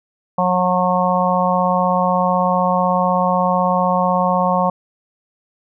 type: harmonic tone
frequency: 181.6 Hz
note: F#3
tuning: 32 cents flat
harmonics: 1 / 3 / 4 / 5 / 6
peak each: -20 / -20 / -20 / -20 / -20 dBFS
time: 0.38-4.7 s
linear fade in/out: 5 ms
effects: none